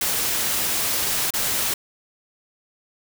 white noise with dropouts, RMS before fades -23 dBFS, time 0.01-1.74 s, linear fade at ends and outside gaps 5 ms, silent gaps 1.306-1.337 s, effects none

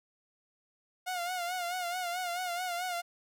sawtooth tone with vibrato, 714 Hz, F5, 38 cents sharp, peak -29 dBFS, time 1.06-3.02 s, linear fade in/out 20 ms, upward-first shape sine, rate 4.6 Hz, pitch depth 65 cents each way, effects none

